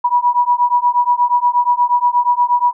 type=beating tone pair; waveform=sine; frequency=968 / 976.4 Hz; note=B5 / B5; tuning=-35 / -20 cents; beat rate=8.4 Hz; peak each=-14 dBFS; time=0.04-2.73 s; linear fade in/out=10 ms; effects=none